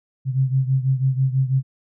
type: beating tone pair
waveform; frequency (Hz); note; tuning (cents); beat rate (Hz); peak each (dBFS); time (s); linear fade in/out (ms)
sine; 130.81 / 136.91; C3 / C#3; 0 / -21; 6.1; -18 / -22; 0.25-1.63; 50
effects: none